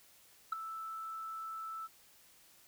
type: tone with ADSR envelope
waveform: sine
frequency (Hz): 1318.5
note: E6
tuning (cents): 0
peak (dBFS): -26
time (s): 0.52-1.88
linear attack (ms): 7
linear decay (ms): 8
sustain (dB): -14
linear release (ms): 31
effects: tanh soft clip ceiling -28 dBFS + white hiss -63 dBFS RMS until 2.67 s